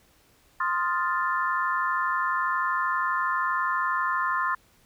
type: chord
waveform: sine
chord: F dominant seventh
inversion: second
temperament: equal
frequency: 1046.5 / 1244.5 / 1396.9 / 1760 Hz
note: C6 / Eb6 / F6 / A6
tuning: 0 / 0 / 0 / 0 cents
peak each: -26 / -31 / -31 / -30 dBFS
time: 0.6-4.55 s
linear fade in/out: 5 ms
effects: pink hiss -61 dBFS RMS until 4.85 s